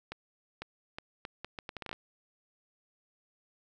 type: accelerating click train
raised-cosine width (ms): 0.3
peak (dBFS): -23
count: 13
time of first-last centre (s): 0.12-1.929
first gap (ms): 500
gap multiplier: 0.73
effects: none